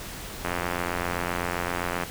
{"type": "click train", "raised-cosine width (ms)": 0.5, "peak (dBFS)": -12, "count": 140, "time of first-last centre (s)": [0.45, 2.035], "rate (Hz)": 87.7, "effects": ["pink hiss -38 dBFS RMS until 2.1 s"]}